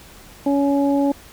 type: harmonic tone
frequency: 280.8 Hz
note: C#4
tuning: 22 cents sharp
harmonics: 1 / 2 / 3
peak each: -16 / -22 / -26 dBFS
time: 0.46-1.12 s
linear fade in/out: 5 ms
effects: pink hiss -44 dBFS RMS until 1.32 s